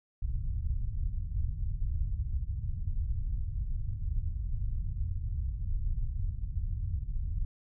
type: low-pass noise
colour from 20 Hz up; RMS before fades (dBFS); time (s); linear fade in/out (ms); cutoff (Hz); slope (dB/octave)
pink; -32; 0.22-7.45; 2; 100; 24
effects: none